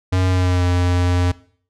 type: tone with pitch glide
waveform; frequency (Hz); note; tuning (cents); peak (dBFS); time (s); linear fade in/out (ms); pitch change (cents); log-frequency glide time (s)
square; 92.5 to 89.04; F#2 to F2; 0 to +34; -15; 0.12-1.32; 10; -66; 0.28-0.65
effects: noise-tail reverb RT60 0.5 s tail -19 dB re dry + low-pass 7000 Hz 12 dB/octave